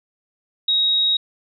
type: tone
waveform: sine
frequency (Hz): 3789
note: A#7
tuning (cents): +27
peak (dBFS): -15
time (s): 0.68-1.17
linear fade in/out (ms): 5
effects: none